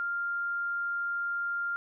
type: tone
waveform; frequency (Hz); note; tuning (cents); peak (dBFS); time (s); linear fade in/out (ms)
sine; 1396.9; F6; 0; -29; 0-1.76; 0
effects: none